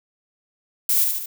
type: noise with echo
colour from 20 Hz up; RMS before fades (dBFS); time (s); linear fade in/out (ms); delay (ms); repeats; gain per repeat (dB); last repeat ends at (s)
violet; -19; 0.89-1.04; 2; 73; 3; -4; 1.259
effects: none